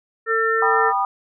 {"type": "harmonic tone", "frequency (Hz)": 449.5, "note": "A4", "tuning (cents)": 37, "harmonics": [1, 3, 4], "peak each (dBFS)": [-21, -21, -21], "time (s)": [0.26, 0.93], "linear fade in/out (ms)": 50}
{"type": "chord", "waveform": "sine", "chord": "G augmented", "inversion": "none", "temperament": "just", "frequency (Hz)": [784, 980, 1225], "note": ["G5", "B5", "D#6"], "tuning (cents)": [0, -14, -27], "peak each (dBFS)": -22, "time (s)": [0.62, 1.05], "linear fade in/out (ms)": 2}
{"effects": []}